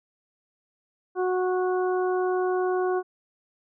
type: harmonic tone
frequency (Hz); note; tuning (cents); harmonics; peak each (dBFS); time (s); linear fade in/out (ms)
367.5; F#4; -12; 1 / 2 / 3 / 4; -23 / -30 / -34 / -37; 1.15-3.03; 50
effects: none